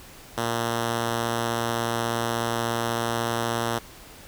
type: tone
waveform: 5% pulse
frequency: 116.54 Hz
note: A#2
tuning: in tune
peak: -13 dBFS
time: 0.37-3.79 s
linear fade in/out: 10 ms
effects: pink hiss -46 dBFS RMS until 4.27 s